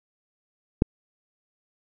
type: click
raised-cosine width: 3 ms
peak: -4 dBFS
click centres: 0.821 s
effects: none